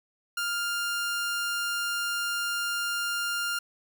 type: tone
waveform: sawtooth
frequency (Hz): 1400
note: F6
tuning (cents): +4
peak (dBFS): -24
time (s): 0.37-3.59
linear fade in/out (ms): 5
effects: none